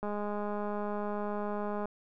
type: click train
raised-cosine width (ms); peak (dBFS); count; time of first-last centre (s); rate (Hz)
1; -23; 379; 0.03-1.856; 207
effects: none